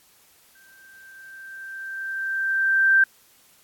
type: tone with exponential growth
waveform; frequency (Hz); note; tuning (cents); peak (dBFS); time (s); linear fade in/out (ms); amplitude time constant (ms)
sine; 1568; G6; 0; -12; 0.55-3.04; 5; 540
effects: white hiss -57 dBFS RMS until 3.63 s + AAC 64 kbps